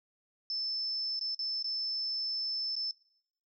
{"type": "tone with dropouts", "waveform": "sine", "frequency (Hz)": 5274, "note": "E8", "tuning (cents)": 0, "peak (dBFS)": -32, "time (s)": [0.5, 2.91], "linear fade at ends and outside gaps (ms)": 1, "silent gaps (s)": [[1.193, 1.211], [1.347, 1.391], [1.626, 1.643], [2.754, 2.764]], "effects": ["noise-tail reverb RT60 0.7 s tail -21 dB re dry"]}